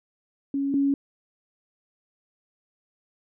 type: tone pair in turn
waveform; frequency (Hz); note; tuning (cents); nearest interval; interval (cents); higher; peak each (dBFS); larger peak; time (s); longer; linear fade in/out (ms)
sine; 277.5 / 278.5; C#4 / C#4; +2 / +8; unison; 6; second; -23 / -19; second; 0.54-0.74 / 0.74-0.94; neither; 2
effects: none